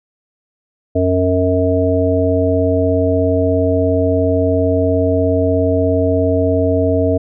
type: harmonic tone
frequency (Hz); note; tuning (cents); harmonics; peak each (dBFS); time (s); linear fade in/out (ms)
91.7; F#2; -15; 1 / 3 / 5 / 7; -17 / -17 / -17 / -17; 0.95-7.18; 10
effects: none